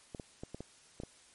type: clicks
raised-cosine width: 2 ms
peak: -28 dBFS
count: 7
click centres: 0.148 / 0.198 / 0.435 / 0.546 / 0.606 / 1.001 / 1.035 s
effects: white hiss -61 dBFS RMS until 1.34 s + MP3 48 kbps